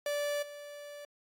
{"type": "tone with level steps", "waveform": "45% pulse", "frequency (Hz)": 582, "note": "D5", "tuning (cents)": -16, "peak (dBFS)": [-31, -44], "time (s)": [0.06, 1.05], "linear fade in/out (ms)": 2, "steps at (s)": 0.42, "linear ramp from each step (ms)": 10, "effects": ["AAC 64 kbps"]}